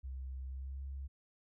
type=tone with pitch glide; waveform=sine; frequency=65.5 to 68.01 Hz; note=C2 to C#2; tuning=+2 to -32 cents; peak=-40 dBFS; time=0.03-1.08 s; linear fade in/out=20 ms; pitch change=+66 cents; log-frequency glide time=0.48-0.82 s; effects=none